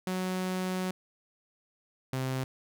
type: tone pair in turn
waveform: sawtooth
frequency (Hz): 185 / 130.81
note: F#3 / C3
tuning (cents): 0 / 0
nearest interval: tritone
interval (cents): 600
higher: first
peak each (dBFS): -26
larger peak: neither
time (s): 0.07-0.91 / 2.13-2.44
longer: first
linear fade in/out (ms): 2
effects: none